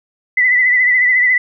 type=tone with vibrato; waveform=sine; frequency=1994 Hz; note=B6; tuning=16 cents sharp; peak=-9 dBFS; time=0.37-1.38 s; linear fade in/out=5 ms; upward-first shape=sine; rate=14 Hz; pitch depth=47 cents each way; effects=none